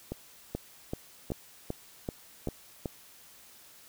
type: two click trains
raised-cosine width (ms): 2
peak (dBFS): -19 / -21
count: 7 / 3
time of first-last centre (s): 0.55-2.858 / 0.12-2.487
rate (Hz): 2.6 / 0.845
effects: white hiss -55 dBFS RMS until 3.88 s